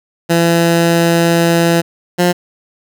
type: tone pair in turn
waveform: 15% pulse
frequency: 168.6 / 176.82 Hz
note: E3 / F3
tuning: +39 / +22 cents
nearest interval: minor second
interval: 83 cents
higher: second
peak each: -3 dBFS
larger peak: neither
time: 0.29-1.82 / 2.18-2.33 s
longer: first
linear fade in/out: 20 ms
effects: none